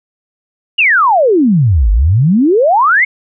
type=exponential two-way sweep; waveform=sine; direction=down then up; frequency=2936 to 47.69 to 2232 Hz; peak=-6 dBFS; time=0.78-3.05 s; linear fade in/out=10 ms; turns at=1.91 s; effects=none